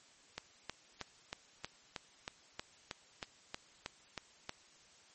click train, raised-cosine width 0.2 ms, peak -22 dBFS, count 14, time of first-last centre 0.38-4.494 s, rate 3.16 Hz, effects white hiss -63 dBFS RMS until 5.14 s + MP3 32 kbps

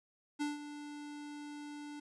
square tone with ADSR envelope, 293.7 Hz, D4, in tune, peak -33 dBFS, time 0.39-2 s, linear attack 25 ms, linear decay 160 ms, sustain -12 dB, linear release 7 ms, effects resampled to 22050 Hz + 12-bit

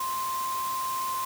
sine tone in noise, 1046.5 Hz, C6, in tune, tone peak -28 dBFS, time 0-1.25 s, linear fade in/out 5 ms, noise white, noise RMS -38 dBFS, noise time 0-1.25 s, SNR +7 dB, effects none

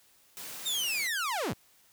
white high-pass noise, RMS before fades -42 dBFS, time 0.37-1.07 s, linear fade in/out 0 ms, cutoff 110 Hz, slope 24 dB/octave
sawtooth linear sweep, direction down, 3729 to 51 Hz, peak -26 dBFS, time 0.65-1.54 s, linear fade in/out 20 ms
effects white hiss -63 dBFS RMS until 1.92 s

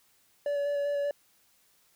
triangle tone with vibrato, 573 Hz, D5, 43 cents flat, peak -25 dBFS, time 0.46-1.11 s, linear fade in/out 2 ms, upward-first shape square, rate 5.1 Hz, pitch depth 11 cents each way, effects white hiss -66 dBFS RMS until 1.95 s

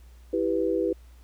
sine chord, E minor, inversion none, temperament equal, 329.6 / 392 / 493.9 Hz, E4 / G4 / B4, 0 / 0 / 0 cents, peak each -27 dBFS, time 0.33-0.93 s, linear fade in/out 5 ms, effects added 60 Hz sine -47 dBFS peak until 1.23 s + pink hiss -62 dBFS RMS until 1.23 s

